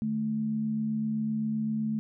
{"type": "tone pair together", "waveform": "sine", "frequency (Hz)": [149.93, 217.7], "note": ["D3", "A3"], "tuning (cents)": [36, -18], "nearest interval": "tritone", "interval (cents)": 646, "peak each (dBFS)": [-37, -27], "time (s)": [0.02, 1.99], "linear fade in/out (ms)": 0, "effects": []}